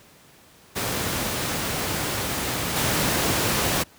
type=noise with level steps; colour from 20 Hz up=pink; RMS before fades=-26 / -22 dBFS; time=0.75-3.84 s; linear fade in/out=20 ms; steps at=2.76 s; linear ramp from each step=5 ms; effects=pink hiss -52 dBFS RMS until 3.98 s + high-pass 80 Hz 12 dB/octave